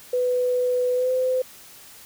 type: tone with pitch glide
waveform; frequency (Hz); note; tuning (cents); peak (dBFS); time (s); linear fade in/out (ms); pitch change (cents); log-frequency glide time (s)
sine; 497.6 to 511.9; B4 to C5; +13 to -38; -19; 0.13-1.42; 5; +49; 0.95-1.11
effects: white hiss -46 dBFS RMS until 2.05 s